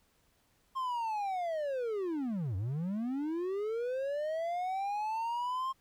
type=linear two-way sweep; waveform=triangle; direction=down then up; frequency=1068 to 88.2 to 1068 Hz; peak=-30 dBFS; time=0.75-5.73 s; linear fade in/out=20 ms; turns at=2.56 s; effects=pink hiss -71 dBFS RMS until 5.8 s